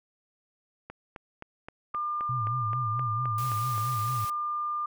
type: click train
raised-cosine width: 0.5 ms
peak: -25 dBFS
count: 12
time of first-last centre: 0.9-3.78 s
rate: 3.82 Hz
type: tone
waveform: sine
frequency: 1200 Hz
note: D6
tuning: 37 cents sharp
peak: -28 dBFS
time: 1.94-4.86 s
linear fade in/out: 5 ms
type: tone with vibrato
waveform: sine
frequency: 116.54 Hz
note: A#2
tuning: in tune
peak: -30 dBFS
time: 2.29-4.25 s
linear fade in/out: 5 ms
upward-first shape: sine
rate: 4.5 Hz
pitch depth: 160 cents each way
type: noise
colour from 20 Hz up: white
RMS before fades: -42 dBFS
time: 3.38-4.3 s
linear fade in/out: 2 ms
effects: none